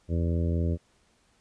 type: harmonic tone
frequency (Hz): 84.1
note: E2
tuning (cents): +35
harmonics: 1 / 2 / 3 / 4 / 5 / 6 / 7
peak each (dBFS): -25 / -31 / -35 / -37 / -39 / -41 / -42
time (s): 0.08-0.78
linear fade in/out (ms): 50
effects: pink hiss -66 dBFS RMS until 1.4 s + resampled to 22050 Hz